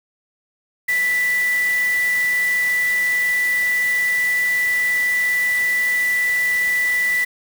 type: tone in noise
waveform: sine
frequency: 1975.5 Hz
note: B6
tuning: in tune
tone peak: -16 dBFS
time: 0.88-7.25 s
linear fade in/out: 10 ms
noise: white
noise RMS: -32 dBFS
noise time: 0.88-7.25 s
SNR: +13 dB
effects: none